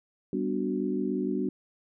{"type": "chord", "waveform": "sine", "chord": "G major seventh", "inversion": "none", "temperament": "equal", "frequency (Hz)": [196, 246.9, 293.7, 370], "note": ["G3", "B3", "D4", "F#4"], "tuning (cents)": [0, 0, 0, 0], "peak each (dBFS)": -32, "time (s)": [0.33, 1.49], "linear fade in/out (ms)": 2, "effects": []}